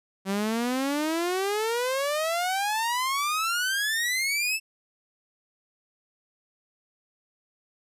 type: exponential sweep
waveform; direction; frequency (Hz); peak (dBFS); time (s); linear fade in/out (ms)
sawtooth; up; 190 to 2671; -21; 0.25-4.6; 50
effects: resampled to 32000 Hz